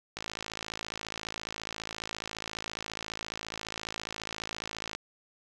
click train, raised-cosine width 0.2 ms, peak -18 dBFS, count 262, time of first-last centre 0.17-4.95 s, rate 54.6 Hz, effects none

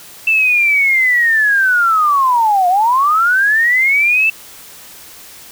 sine linear two-way sweep, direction down then up, 2670 to 698.5 to 2670 Hz, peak -9 dBFS, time 0.27-4.3 s, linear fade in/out 5 ms, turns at 2.68 s, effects white hiss -37 dBFS RMS until 5.51 s

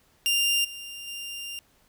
sawtooth tone with level steps, 2794 Hz, F7, in tune, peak -18 / -34 / -31 dBFS, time 0.26-1.59 s, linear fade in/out 0 ms, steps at 0.64 / 1.07 s, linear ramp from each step 10 ms, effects pink hiss -63 dBFS RMS until 1.88 s

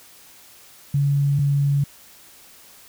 sine tone pair in turn, 141.5 / 141.5 Hz, C#3 / C#3, +36 / +36 cents, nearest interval unison, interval 0 cents, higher neither, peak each -16 dBFS, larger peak neither, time 0.94-1.39 / 1.39-1.84 s, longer neither, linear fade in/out 5 ms, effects white hiss -48 dBFS RMS until 2.88 s

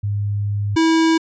sine / square tone pair in turn, 102.3 / 324.8 Hz, G#2 / E4, -26 / -26 cents, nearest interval octave + minor sixth, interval 2000 cents, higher second, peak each -18 / -13 dBFS, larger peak second, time 0.03-0.76 / 0.76-1.18 s, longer first, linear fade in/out 10 ms, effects resampled to 16000 Hz

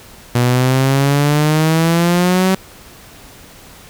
sawtooth exponential sweep, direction up, 120.5 to 190.8 Hz, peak -7 dBFS, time 0.35-2.55 s, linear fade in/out 5 ms, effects pink hiss -40 dBFS RMS until 3.89 s

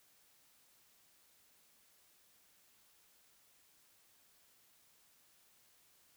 silence, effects white hiss -69 dBFS RMS until 6.16 s

